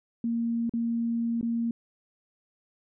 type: tone with dropouts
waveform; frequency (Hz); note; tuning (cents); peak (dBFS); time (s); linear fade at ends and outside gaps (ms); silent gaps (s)
sine; 232.3; A#3; -6; -25; 0.24-1.71; 2; 0.695-0.737 / 1.412-1.428
effects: none